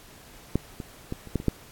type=clicks; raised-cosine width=3 ms; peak=-9 / -21 / -17 / -29 / -11 / -22 / -8 dBFS; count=7; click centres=0.556 / 0.802 / 1.124 / 1.273 / 1.357 / 1.401 / 1.483 s; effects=pink hiss -50 dBFS RMS until 1.71 s + AAC 64 kbps